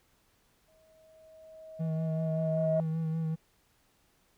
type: tone with exponential growth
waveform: sine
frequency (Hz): 636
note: D#5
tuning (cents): +38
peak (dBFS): -24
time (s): 0.68-2.8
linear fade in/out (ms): 1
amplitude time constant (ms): 460
type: tone with vibrato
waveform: triangle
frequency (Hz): 161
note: E3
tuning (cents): -41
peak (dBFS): -27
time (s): 1.79-3.36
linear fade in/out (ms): 20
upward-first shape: sine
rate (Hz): 5.2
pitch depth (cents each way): 27
effects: tanh soft clip ceiling -16 dBFS + pink hiss -69 dBFS RMS until 4.37 s